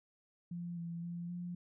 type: tone with pitch steps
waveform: sine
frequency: 173.1 / 169.2 / 172.3 / 175.9 Hz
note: F3 / E3 / F3 / F3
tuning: -15 / +45 / -23 / +13 cents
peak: -39 dBFS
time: 0.51-1.55 s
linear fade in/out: 5 ms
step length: 260 ms
effects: none